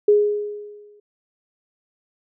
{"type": "tone with exponential decay", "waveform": "sine", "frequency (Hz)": 415.3, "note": "G#4", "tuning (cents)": 0, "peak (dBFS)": -9, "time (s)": [0.08, 1], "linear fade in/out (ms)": 5, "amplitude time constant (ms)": 200, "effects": []}